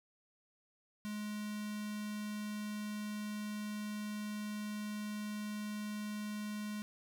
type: tone with notch filter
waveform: square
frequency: 210 Hz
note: G#3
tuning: 19 cents sharp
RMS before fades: -41 dBFS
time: 1.05-6.82 s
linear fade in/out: 0 ms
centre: 540 Hz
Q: 0.74
effects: 12-bit